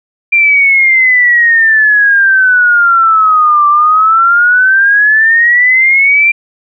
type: exponential two-way sweep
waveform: sine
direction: down then up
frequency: 2381 to 1171 to 2381 Hz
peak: -4 dBFS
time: 0.32-6.32 s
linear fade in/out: 10 ms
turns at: 3.68 s
effects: none